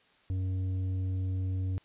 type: tone with tanh clipping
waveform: sine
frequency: 93.5 Hz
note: F#2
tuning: 19 cents sharp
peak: -30 dBFS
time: 0.3-1.78 s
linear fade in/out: 0 ms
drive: 7 dB
effects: white hiss -64 dBFS RMS until 1.84 s + resampled to 8000 Hz